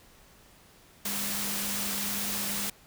sine tone in noise, 202.5 Hz, G#3, 43 cents flat, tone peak -39 dBFS, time 1.05-2.7 s, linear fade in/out 5 ms, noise white, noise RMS -32 dBFS, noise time 1.05-2.7 s, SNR -10 dB, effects pink hiss -57 dBFS RMS until 2.86 s

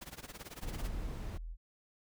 pink noise with tremolo, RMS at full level -45 dBFS, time 0.01-0.89 s, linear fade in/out 10 ms, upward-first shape sine, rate 18 Hz, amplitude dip 90%
brown noise, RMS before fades -40 dBFS, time 0.62-1.38 s, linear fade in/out 10 ms
sine tone, 41.2 Hz, E1, in tune, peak -40 dBFS, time 0.71-1.57 s, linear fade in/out 50 ms
effects none

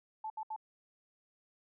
sine tone bursts, 872 Hz, A5, 16 cents flat, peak -37 dBFS, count 3, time 0.24-0.563 s, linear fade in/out 5 ms, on 61 ms, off 70 ms, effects none

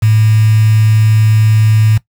sine tone with quantisation, 108.8 Hz, A2, 19 cents flat, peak -6 dBFS, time 0.02-1.98 s, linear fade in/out 10 ms, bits 4, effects noise-tail reverb RT60 0.1 s tail -18 dB re dry

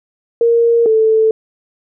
sine tone pair in turn, 466.2 / 440.9 Hz, A#4 / A4, 0 / +4 cents, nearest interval minor second, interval 96 cents, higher first, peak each -8 dBFS, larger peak neither, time 0.41-0.86 / 0.86-1.31 s, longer neither, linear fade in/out 2 ms, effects none

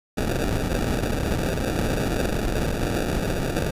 pink noise with sample-and-hold, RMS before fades -24 dBFS, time 0.17-3.71 s, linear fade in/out 5 ms, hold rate 1050 Hz, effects resampled to 32000 Hz

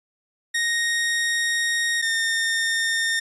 sawtooth tone pair in turn, 1864.7 / 1823.2 Hz, A#6 / A#6, 0 / -39 cents, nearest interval unison, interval 39 cents, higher first, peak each -17 dBFS, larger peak neither, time 0.54-2.02 / 2.02-3.2 s, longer first, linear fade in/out 10 ms, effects resampled to 24000 Hz

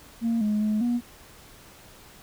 sine tone with pitch steps, 230.3 / 210.8 / 213.4 / 240.5 Hz, A#3 / G#3 / G#3 / B3, -21 / +26 / +47 / -46 cents, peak -20 dBFS, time 0.21-1.01 s, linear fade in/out 50 ms, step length 200 ms, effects tanh soft clip ceiling -19 dBFS + pink hiss -50 dBFS RMS until 2.22 s

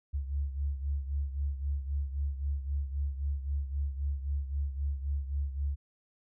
sine beating tone pair, 69.6 / 73.4 Hz, C#2 / D2, +8 / 0 cents, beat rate 3.8 Hz, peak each -31 / -37 dBFS, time 0.13-5.76 s, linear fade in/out 20 ms, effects none

